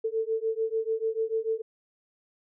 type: beating tone pair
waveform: sine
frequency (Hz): 442.4 / 449.2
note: A4 / A4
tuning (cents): +9 / +36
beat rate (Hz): 6.8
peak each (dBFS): -29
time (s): 0.04-1.62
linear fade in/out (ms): 10
effects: none